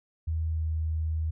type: tone with pitch glide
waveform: sine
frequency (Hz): 80.3 to 79.42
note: E2 to D#2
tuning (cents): -45 to +36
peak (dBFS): -26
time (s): 0.27-1.31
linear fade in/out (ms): 10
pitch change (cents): -19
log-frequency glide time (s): 0.49-0.64
effects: none